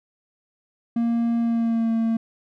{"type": "tone with pitch glide", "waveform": "triangle", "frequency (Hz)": [233.1, 226.6], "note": ["A#3", "A#3"], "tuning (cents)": [0, -49], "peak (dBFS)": -17, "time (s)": [0.96, 2.17], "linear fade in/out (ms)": 5, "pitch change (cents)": -49, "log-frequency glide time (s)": [1.39, 1.92], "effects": []}